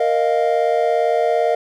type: chord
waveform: triangle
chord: Bb suspended fourth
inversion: none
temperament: just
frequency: 466.2 / 621.6 / 699.2 Hz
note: Bb4 / Eb5 / F5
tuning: 0 / -2 / +2 cents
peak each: -17 dBFS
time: 0-1.55 s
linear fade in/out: 5 ms
effects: none